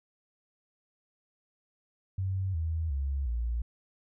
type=tone with pitch steps; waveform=sine; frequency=95 / 80.81 / 68.75 / 58.48 Hz; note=F#2 / E2 / C#2 / A#1; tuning=+46 / -34 / -14 / +6 cents; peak=-28 dBFS; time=2.18-3.62 s; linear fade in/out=5 ms; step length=360 ms; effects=none